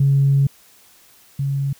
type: tone pair in turn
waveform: sine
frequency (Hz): 138.59 / 138.59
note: C#3 / C#3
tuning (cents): 0 / 0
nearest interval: unison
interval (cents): 0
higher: neither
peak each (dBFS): -11 / -18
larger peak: first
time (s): 0-0.47 / 1.39-1.73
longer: first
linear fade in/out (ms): 5
effects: tanh soft clip ceiling -7 dBFS + white hiss -51 dBFS RMS until 1.79 s